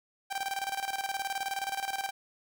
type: tone with tremolo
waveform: sawtooth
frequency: 784 Hz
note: G5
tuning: in tune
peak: -26 dBFS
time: 0.3-2.11 s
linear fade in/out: 20 ms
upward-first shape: square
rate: 19 Hz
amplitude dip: 70%
effects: none